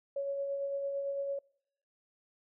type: tone with tremolo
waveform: sine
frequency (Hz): 557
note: C#5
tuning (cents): +8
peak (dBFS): -31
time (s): 0.16-1.39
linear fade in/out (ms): 5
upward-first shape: sine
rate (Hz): 8.9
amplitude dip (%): 30
effects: noise-tail reverb RT60 0.7 s tail -25 dB re dry